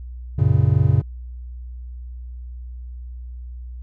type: chord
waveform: triangle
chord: F# major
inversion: none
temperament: just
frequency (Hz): 92.5 / 115.62 / 138.75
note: F#2 / A#2 / C#3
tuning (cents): 0 / -14 / +2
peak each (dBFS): -16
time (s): 0.38-1.02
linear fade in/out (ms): 10
effects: added 61 Hz sine -31 dBFS peak until 3.82 s